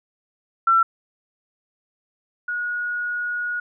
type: tone pair in turn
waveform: sine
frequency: 1348 / 1450.3 Hz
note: E6 / F#6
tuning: +38 / -35 cents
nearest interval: minor second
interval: 127 cents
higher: second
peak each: -13 / -23 dBFS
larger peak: first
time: 0.67-0.83 / 2.48-3.6 s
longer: second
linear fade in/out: 5 ms
effects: none